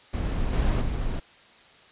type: noise with level steps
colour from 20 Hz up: brown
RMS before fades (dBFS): -26 / -22 / -28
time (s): 0.13-1.2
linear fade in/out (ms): 10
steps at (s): 0.53 / 0.81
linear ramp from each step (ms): 5
effects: white hiss -53 dBFS RMS until 1.91 s + resampled to 8000 Hz